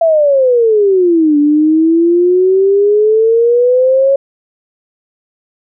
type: exponential two-way sweep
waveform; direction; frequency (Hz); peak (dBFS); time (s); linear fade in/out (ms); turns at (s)
sine; down then up; 675 to 290.1 to 554; -6; 0.01-4.16; 5; 1.38
effects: none